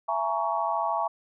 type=chord; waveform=sine; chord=A# half-diminished seventh; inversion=second; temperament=just; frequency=671.3 / 839.1 / 932.3 / 1118.8 Hz; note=E5 / G#5 / A#5 / C#6; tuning=+31 / +18 / 0 / +16 cents; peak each=-30 dBFS; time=0.08-1.08 s; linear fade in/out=10 ms; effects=none